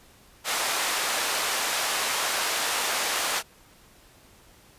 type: band-pass noise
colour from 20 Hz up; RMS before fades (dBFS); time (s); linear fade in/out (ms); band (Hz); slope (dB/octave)
pink; -27; 0.44-3.43; 50; 730 to 12000; 12
effects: pink hiss -55 dBFS RMS until 4.78 s + resampled to 32000 Hz